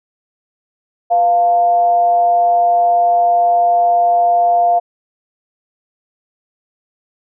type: tone with frequency modulation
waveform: sine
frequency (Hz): 698.5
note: F5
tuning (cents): 0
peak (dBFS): -9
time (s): 1.1-4.8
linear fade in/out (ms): 20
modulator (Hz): 203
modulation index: 0.27
effects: none